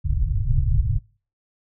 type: low-pass noise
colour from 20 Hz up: pink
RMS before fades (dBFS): -20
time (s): 0.04-0.99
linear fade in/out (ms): 20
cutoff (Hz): 140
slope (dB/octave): 96
effects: noise-tail reverb RT60 0.4 s tail -24 dB re dry